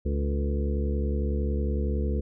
harmonic tone with a mistuned harmonic, 70.9 Hz, C#2, 40 cents sharp, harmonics 1 / 2 / 3 / 4 / 5 / 6 / 7, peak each -25 / -38 / -33 / -40 / -37 / -37 / -39 dBFS, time 0.05-2.21 s, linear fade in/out 10 ms, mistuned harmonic 6, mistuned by +61 cents, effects none

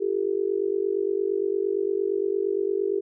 sine tone with amplitude modulation, 396.6 Hz, G4, 20 cents sharp, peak -18 dBFS, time 0-3.01 s, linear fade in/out 20 ms, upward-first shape sine, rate 48.7 Hz, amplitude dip 95%, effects none

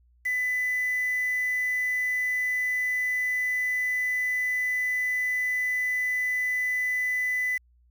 sine tone with quantisation, 2000 Hz, B6, 21 cents sharp, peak -24 dBFS, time 0.25-7.58 s, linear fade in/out 10 ms, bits 7, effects added 60 Hz sine -58 dBFS peak until 7.9 s

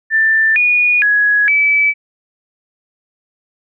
sine tone with pitch steps, 1776 / 2453 / 1673 / 2301 Hz, A6 / D#7 / G#6 / D7, +16 / -25 / +12 / -36 cents, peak -9 dBFS, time 0.1-1.94 s, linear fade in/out 50 ms, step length 460 ms, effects none

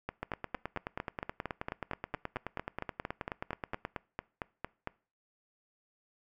two click trains, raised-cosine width 0.5 ms, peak -20 / -20 dBFS, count 22 / 35, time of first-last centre 0.09-4.874 / 0.23-3.851 s, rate 4.39 / 9.39 Hz, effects noise-tail reverb RT60 0.4 s tail -23 dB re dry

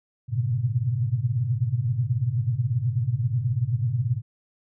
sine tone cluster, 101.7 / 118.1 / 126.2 / 136.6 Hz, G#2 / A#2 / B2 / C#3, -36 / +23 / +38 / -25 cents, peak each -30 / -24 / -29 / -29 dBFS, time 0.28-4.22 s, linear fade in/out 50 ms, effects none

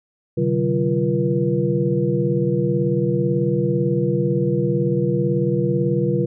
sine tone cluster, 130.3 / 148.3 / 188.7 / 345 / 479.7 Hz, C3 / D3 / F#3 / F4 / A#4, -7 / +17 / +34 / -21 / +50 cents, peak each -23 dBFS, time 0.37-6.26 s, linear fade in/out 10 ms, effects none

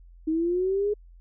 sine linear sweep, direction up, 311.1 to 421.2 Hz, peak -22 dBFS, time 0.27-0.94 s, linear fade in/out 10 ms, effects added 43 Hz sine -47 dBFS peak until 1.2 s

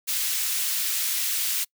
white high-pass noise, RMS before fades -26 dBFS, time 0.07-1.65 s, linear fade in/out 20 ms, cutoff 2100 Hz, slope 12 dB/octave, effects noise-tail reverb RT60 0.1 s tail -26 dB re dry

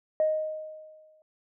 sine tone with exponential decay, 622.3 Hz, D#5, in tune, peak -19 dBFS, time 0.2-1.22 s, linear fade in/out 1 ms, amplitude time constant 220 ms, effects tanh soft clip ceiling -15 dBFS

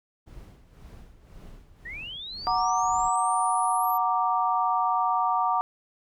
brown noise with tremolo, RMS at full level -44 dBFS, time 0.26-3.1 s, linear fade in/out 20 ms, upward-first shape sine, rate 1.9 Hz, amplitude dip 70%
sine linear sweep, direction up, 1804 to 12000 Hz, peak -35 dBFS, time 1.85-3.98 s, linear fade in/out 10 ms
sine chord, Gb augmented, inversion none, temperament equal, 740 / 932.3 / 1174.7 Hz, Gb5 / Bb5 / D6, 0 / 0 / 0 cents, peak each -26 dBFS, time 2.47-5.61 s, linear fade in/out 0 ms
effects none

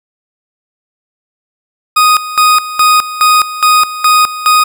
40% pulse tone with tremolo, 1244.5 Hz, D#6, in tune, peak -4 dBFS, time 1.96-4.64 s, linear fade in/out 10 ms, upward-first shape square, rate 2.4 Hz, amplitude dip 80%, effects none

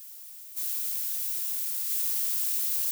violet noise with level steps, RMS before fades -45 / -31 / -28 dBFS, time 0-2.91 s, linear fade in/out 0 ms, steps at 0.56 / 1.89 s, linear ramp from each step 20 ms, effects none

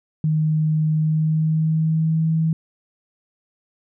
sine tone with pitch glide, 155.56 to 160.77 Hz, D#3 to E3, 0 to -43 cents, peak -16 dBFS, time 0.24-2.53 s, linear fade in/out 2 ms, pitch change +57 cents, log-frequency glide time 0.94-2.29 s, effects none

